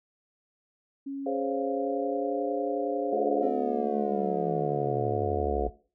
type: tone with pitch glide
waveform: sine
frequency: 275.8 to 290.3 Hz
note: C#4 to D4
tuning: -9 to -20 cents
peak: -32 dBFS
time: 1.06-3.59 s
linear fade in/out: 10 ms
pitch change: +89 cents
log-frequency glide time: 1.65-2.48 s
type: chord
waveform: sine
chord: Db major seventh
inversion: second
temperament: equal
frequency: 415.3 / 523.3 / 554.4 / 698.5 Hz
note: Ab4 / C5 / Db5 / F5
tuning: 0 / 0 / 0 / 0 cents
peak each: -32 / -32 / -36 / -34 dBFS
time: 1.26-3.49 s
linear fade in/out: 5 ms
type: harmonic tone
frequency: 71.9 Hz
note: D2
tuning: 36 cents flat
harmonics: 3 / 4 / 5 / 6 / 7 / 8 / 9 / 10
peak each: -39 / -39 / -34 / -31 / -35 / -38 / -38 / -33 dBFS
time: 3.12-5.68 s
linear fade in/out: 10 ms
type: linear sweep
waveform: triangle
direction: down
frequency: 270 to 55 Hz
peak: -30 dBFS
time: 3.42-5.7 s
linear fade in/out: 10 ms
effects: noise-tail reverb RT60 0.4 s tail -19 dB re dry